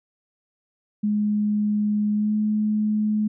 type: tone with pitch glide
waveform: sine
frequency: 209.3 to 212.7 Hz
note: G#3 to G#3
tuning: +14 to +42 cents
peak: -19 dBFS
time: 1.03-3.28 s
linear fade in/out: 10 ms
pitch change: +28 cents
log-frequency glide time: 2.14-2.34 s
effects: none